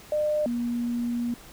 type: tone pair in turn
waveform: sine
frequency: 603 / 238.6 Hz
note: D5 / A#3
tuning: +46 / +41 cents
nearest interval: octave + major third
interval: 1605 cents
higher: first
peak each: -22 / -25 dBFS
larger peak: first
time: 0.12-0.46 / 0.46-1.34 s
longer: second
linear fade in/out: 2 ms
effects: pink hiss -48 dBFS RMS until 1.52 s